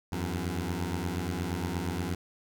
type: beating tone pair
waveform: 15% pulse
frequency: 83.8 / 92.3 Hz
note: E2 / F#2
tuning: +29 / -4 cents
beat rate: 8.5 Hz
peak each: -27 dBFS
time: 0.12-2.15 s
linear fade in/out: 5 ms
effects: none